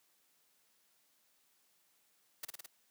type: noise with echo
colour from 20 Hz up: white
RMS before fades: -41 dBFS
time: 2.43-2.45 s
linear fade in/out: 5 ms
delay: 53 ms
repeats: 4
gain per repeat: -2 dB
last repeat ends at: 2.662 s
effects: white hiss -73 dBFS RMS until 2.9 s + high-pass 150 Hz 12 dB/octave